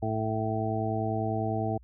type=harmonic tone; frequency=110 Hz; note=A2; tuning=in tune; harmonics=1 / 2 / 3 / 4 / 6 / 7; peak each=-31 / -35 / -35 / -36 / -34 / -34 dBFS; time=0.02-1.78 s; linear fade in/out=10 ms; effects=added 60 Hz sine -51 dBFS peak until 1.83 s